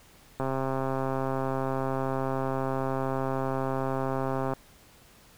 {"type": "click train", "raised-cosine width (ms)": 1, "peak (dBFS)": -16, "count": 551, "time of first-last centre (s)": [0.4, 4.535], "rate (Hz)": 133, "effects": ["pink hiss -56 dBFS RMS until 5.37 s"]}